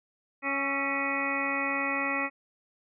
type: harmonic tone with a mistuned harmonic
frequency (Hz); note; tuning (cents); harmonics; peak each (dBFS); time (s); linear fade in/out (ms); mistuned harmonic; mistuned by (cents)
277.2; C#4; 0; 1 / 2 / 3 / 4 / 5 / 7 / 8 / 9; -35 / -37 / -38 / -36 / -37 / -32 / -36 / -34; 0.42-2.3; 50; 5; -43
effects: none